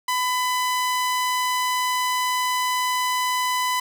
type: tone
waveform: sawtooth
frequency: 1002 Hz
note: B5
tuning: 25 cents sharp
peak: -17 dBFS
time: 0.08-3.8 s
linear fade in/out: 5 ms
effects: none